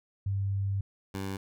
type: tone pair in turn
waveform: sine / 15% pulse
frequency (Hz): 98.5 / 96.81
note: G2 / G2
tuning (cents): +9 / -21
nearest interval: unison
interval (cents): 30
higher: first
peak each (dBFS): -27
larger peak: neither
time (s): 0.26-0.81 / 1.14-1.37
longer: first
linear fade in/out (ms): 5
effects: none